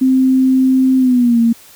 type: tone with pitch glide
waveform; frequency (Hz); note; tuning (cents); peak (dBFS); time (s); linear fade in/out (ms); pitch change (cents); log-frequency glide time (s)
sine; 261.1 to 231.3; C4 to A#3; -3 to -13; -8; 0.01-1.53; 10; -210; 0.98-1.4
effects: white hiss -42 dBFS RMS until 1.75 s